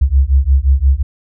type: beating tone pair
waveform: sine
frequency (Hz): 65 / 70.7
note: C2 / C#2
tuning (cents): -11 / +35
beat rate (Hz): 5.7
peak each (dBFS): -11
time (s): 0.01-1.03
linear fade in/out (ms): 10
effects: none